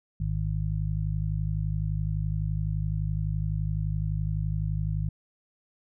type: harmonic tone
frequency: 51.8 Hz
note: G#1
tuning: 4 cents flat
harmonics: 1 / 2 / 3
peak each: -30 / -30 / -30 dBFS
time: 0.2-5.09 s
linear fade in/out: 5 ms
effects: none